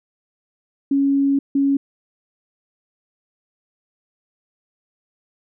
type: tone bursts at uneven times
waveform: sine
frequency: 277.3 Hz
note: C#4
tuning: 1 cent sharp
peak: -14 dBFS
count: 2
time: 0.91-1.39 / 1.55-1.77 s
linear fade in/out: 5 ms
effects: none